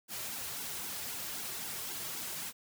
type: noise with flanger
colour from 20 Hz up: white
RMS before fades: -40 dBFS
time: 0.08-2.53 s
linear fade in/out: 50 ms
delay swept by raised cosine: 1.6 to 4.1 ms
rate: 3.8 Hz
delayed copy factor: -0.8
effects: none